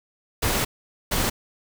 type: noise bursts at uneven times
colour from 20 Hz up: pink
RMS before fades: -23 dBFS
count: 2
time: 0.42-0.65 / 1.11-1.3 s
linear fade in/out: 10 ms
effects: none